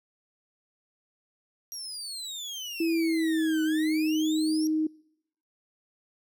30% pulse exponential two-way sweep, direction down then up, 5750 to 1480 to 5750 Hz, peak -32 dBFS, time 1.72-4.67 s, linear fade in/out 0 ms, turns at 3.63 s
sine tone with pitch glide, 329.6 to 312.4 Hz, E4 to D#4, 0 to +7 cents, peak -23 dBFS, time 2.8-4.87 s, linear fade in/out 5 ms, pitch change -93 cents, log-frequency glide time 2.93-3.71 s
effects noise-tail reverb RT60 0.8 s tail -26 dB re dry

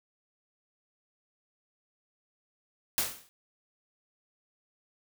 white noise with exponential decay, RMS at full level -25 dBFS, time 2.98-3.29 s, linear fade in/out 0 ms, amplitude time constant 66 ms, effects none

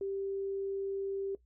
sine tone, 392 Hz, G4, in tune, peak -33 dBFS, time 0.01-1.35 s, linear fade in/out 2 ms, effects noise-tail reverb RT60 0.1 s tail -17 dB re dry + added 60 Hz sine -64 dBFS peak until 1.45 s

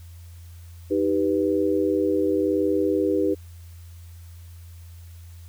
sine chord, Eb augmented, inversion none, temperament equal, 311.1 / 392 / 493.9 Hz, Eb4 / G4 / B4, 0 / 0 / 0 cents, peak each -23 / -23 / -25 dBFS, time 0.9-3.35 s, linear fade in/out 20 ms, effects added 85 Hz sine -40 dBFS peak until 5.48 s + white hiss -56 dBFS RMS until 5.48 s

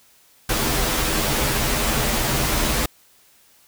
pink noise with comb filter, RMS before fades -21 dBFS, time 0.49-2.86 s, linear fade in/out 5 ms, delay 11 ms, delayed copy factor -0.85, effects white hiss -55 dBFS RMS until 3.67 s

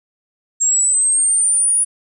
sine linear sweep, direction up, 7459 to 9790 Hz, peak -12 dBFS, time 0.6-1.85 s, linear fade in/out 20 ms, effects none

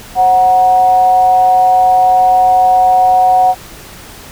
sine tone with amplitude modulation, 740 Hz, F#5, in tune, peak -3 dBFS, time 0.15-3.55 s, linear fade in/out 50 ms, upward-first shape sine, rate 207 Hz, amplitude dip 50%, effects pink hiss -33 dBFS RMS until 4.31 s

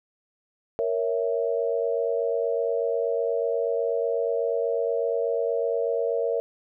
sine chord, A# diminished, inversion none, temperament equal, 466.2 / 554.4 / 659.3 Hz, A#4 / C#5 / E5, 0 / 0 / 0 cents, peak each -25 / -28 / -29 dBFS, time 0.79-6.4 s, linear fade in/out 0 ms, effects none

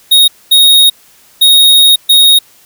square tone bursts at uneven times, 3748 Hz, A#7, 9 cents sharp, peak -3 dBFS, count 4, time 0.11-0.28 / 0.51-0.9 / 1.41-1.96 / 2.09-2.39 s, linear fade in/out 10 ms, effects white hiss -44 dBFS RMS until 2.65 s

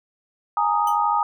sine chord, Ab suspended second, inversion none, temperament equal with one note detuned, 830.6 / 923.2 / 1244.5 Hz, Ab5 / Bb5 / Eb6, 0 / -17 / 0 cents, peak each -22 dBFS, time 0.57-1.23 s, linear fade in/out 2 ms
10% pulse tone with exponential decay, 3027 Hz, F#7, 39 cents sharp, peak -23 dBFS, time 0.87-0.99 s, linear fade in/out 5 ms, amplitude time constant 25 ms
effects none

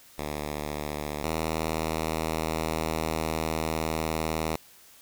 5% pulse tone pair in turn, 74.6 / 79.72 Hz, D2 / D#2, +28 / +43 cents, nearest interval minor second, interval 115 cents, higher second, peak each -20 / -16 dBFS, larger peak second, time 0.18-1.23 / 1.23-4.56 s, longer second, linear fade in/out 5 ms, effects white hiss -54 dBFS RMS until 5.01 s

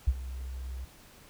sine tone with ADSR envelope, 64.2 Hz, C2, 32 cents flat, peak -18 dBFS, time 0.07-0.85 s, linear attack 11 ms, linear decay 46 ms, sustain -17 dB, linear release 8 ms, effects pink hiss -55 dBFS RMS until 1.29 s

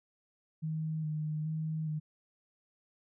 sine tone with vibrato, 155.56 Hz, D#3, in tune, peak -32 dBFS, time 0.62-2 s, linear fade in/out 20 ms, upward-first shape square, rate 1.2 Hz, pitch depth 22 cents each way, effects none

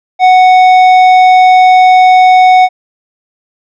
sine tone with tanh clipping, 740 Hz, F#5, in tune, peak -3 dBFS, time 0.19-2.69 s, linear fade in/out 50 ms, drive 10 dB, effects none

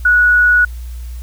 sine tone, 1465 Hz, F#6, 18 cents flat, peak -7 dBFS, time 0.05-0.65 s, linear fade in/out 5 ms, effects added 60 Hz sine -24 dBFS peak until 1.22 s + white hiss -45 dBFS RMS until 1.22 s

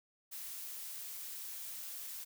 blue noise, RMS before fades -45 dBFS, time 0.31-2.25 s, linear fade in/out 20 ms, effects none

